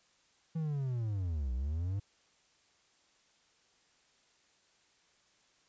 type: linear two-way sweep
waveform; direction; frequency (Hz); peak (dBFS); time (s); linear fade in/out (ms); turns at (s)
triangle; down then up; 164.81 to 59.7 to 102.6; -30; 0.55-2; 10; 1.53
effects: white hiss -69 dBFS RMS until 5.68 s + resampled to 16000 Hz